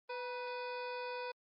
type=harmonic tone with a mistuned harmonic; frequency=497.2 Hz; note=B4; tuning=12 cents sharp; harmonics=1 / 2 / 3 / 4 / 5 / 7 / 8 / 9 / 10; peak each=-42 / -44 / -50 / -58 / -49 / -58 / -62 / -56 / -60 dBFS; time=0.09-1.32 s; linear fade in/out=10 ms; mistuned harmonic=2; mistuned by=-50 cents; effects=Opus 32 kbps